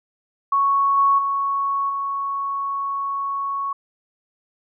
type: tone with level steps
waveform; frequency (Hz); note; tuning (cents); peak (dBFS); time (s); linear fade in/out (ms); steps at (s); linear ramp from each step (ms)
sine; 1108.7; C#6; 0; -15 / -13 / -19 / -22; 0.52-3.73; 5; 0.97 / 1.18 / 1.89; 10
effects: none